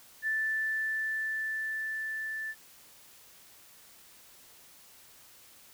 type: tone with level ramp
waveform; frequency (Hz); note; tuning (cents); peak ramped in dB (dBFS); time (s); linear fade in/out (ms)
sine; 1760; A6; 0; -27 to -34; 0.22-2.55; 50
effects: white hiss -56 dBFS RMS until 5.73 s